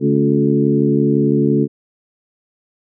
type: harmonic tone with a mistuned harmonic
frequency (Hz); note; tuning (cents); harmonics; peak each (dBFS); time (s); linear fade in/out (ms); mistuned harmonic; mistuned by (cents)
71.9; D2; -36; 2 / 3 / 4 / 5 / 6; -18 / -17 / -17 / -19 / -20; 0-1.68; 50; 4; -37
effects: none